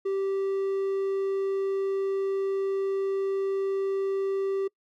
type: tone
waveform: triangle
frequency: 389.8 Hz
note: G4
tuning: 10 cents flat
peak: -23 dBFS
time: 0.05-4.68 s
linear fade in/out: 10 ms
effects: noise-tail reverb RT60 0.1 s tail -25 dB re dry